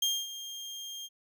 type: tone with ADSR envelope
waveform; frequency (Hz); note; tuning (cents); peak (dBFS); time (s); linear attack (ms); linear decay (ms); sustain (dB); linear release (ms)
30% pulse; 3209; G7; +40; -22; 0.02-1.09; 5; 240; -14; 40
effects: none